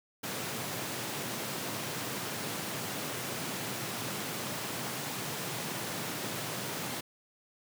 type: high-pass noise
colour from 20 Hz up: pink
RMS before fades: -37 dBFS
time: 0.23-7.01 s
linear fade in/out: 10 ms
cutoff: 110 Hz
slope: 48 dB/octave
effects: none